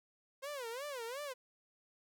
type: tone with vibrato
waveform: sawtooth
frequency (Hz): 518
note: C5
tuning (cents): -17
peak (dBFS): -37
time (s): 0.42-1.34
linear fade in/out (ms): 20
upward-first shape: sine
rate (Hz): 2.8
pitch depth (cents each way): 230
effects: none